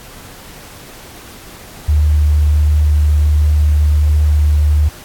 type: tone with vibrato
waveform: sine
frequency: 75 Hz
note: D2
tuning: 37 cents sharp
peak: -8 dBFS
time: 1.88-4.89 s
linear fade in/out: 10 ms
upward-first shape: triangle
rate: 1.4 Hz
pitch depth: 9 cents each way
effects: pink hiss -36 dBFS RMS until 5.04 s + AAC 64 kbps